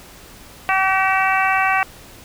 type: harmonic tone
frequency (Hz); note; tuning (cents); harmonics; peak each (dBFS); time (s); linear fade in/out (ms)
382.2; G4; -44; 2 / 3 / 4 / 5 / 6 / 7; -19 / -21 / -22 / -23 / -24 / -24; 0.69-1.83; 0
effects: pink hiss -42 dBFS RMS until 2.24 s